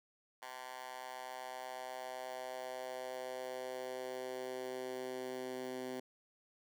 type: tone with high-pass filter sweep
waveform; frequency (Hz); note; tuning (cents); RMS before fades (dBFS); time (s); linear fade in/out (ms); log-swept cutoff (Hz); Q
10% pulse; 128.1; C3; -36; -44; 0.42-6; 5; 1000 to 290; 2.2
effects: none